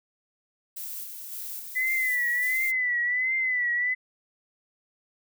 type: noise with tremolo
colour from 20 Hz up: violet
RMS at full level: -36 dBFS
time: 0.76-2.72 s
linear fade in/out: 10 ms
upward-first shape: square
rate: 1.8 Hz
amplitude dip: 35%
type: tone with vibrato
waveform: sine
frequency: 2000 Hz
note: B6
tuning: 21 cents sharp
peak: -23 dBFS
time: 1.75-3.95 s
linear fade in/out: 20 ms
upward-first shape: triangle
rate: 1.4 Hz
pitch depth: 86 cents each way
effects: none